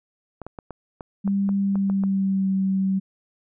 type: clicks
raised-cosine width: 1 ms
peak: -21 dBFS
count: 10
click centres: 0.417 / 0.466 / 0.588 / 0.707 / 1.008 / 1.277 / 1.491 / 1.756 / 1.899 / 2.037 s
type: tone with pitch glide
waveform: sine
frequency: 197.9 to 191.93 Hz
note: G3 to G3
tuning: +17 to -36 cents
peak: -19 dBFS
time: 1.24-3 s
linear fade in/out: 20 ms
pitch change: -53 cents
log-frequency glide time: 1.58-2.5 s
effects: none